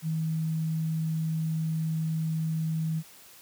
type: tone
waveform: sine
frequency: 159.9 Hz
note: D#3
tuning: 48 cents sharp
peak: -26 dBFS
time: 0.02-3.03 s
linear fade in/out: 50 ms
effects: white hiss -52 dBFS RMS until 3.41 s + high-pass 60 Hz 12 dB/octave